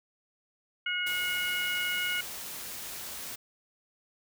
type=harmonic tone; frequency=724 Hz; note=F#5; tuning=38 cents flat; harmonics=2 / 3 / 4; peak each=-33 / -33 / -33 dBFS; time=0.86-2.21 s; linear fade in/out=5 ms
type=noise; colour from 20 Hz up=white; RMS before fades=-40 dBFS; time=1.06-3.36 s; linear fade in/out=10 ms
effects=none